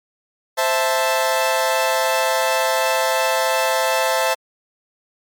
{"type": "chord", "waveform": "sawtooth", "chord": "A minor", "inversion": "first", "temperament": "equal", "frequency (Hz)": [523.3, 659.3, 880], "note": ["C5", "E5", "A5"], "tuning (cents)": [0, 0, 0], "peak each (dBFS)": -17, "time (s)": [0.57, 4.35], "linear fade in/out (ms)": 20, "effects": ["MP3 96 kbps"]}